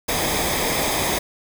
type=noise with comb filter; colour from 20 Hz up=pink; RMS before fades=-22 dBFS; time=0.08-1.19 s; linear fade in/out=10 ms; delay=0.7 ms; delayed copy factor=-0.6; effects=none